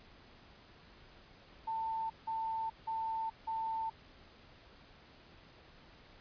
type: tone bursts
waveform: sine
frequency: 894 Hz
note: A5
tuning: 27 cents sharp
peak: -34 dBFS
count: 4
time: 1.67-3.9 s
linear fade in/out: 10 ms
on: 430 ms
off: 170 ms
effects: pink hiss -59 dBFS RMS until 6.2 s + resampled to 11025 Hz